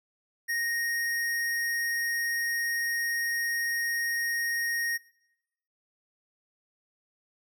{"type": "tone", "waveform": "square", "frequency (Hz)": 1864.7, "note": "A#6", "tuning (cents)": 0, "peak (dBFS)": -28, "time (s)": [0.48, 4.98], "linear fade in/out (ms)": 20, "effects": ["noise-tail reverb RT60 0.9 s tail -21 dB re dry"]}